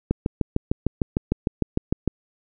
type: click train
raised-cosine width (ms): 3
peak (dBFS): -7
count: 14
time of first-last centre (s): 0.11-2.077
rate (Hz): 6.61
effects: none